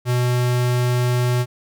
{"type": "tone", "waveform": "square", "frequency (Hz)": 123.47, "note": "B2", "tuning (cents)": 0, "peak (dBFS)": -17, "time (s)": [0.05, 1.46], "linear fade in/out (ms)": 50, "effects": []}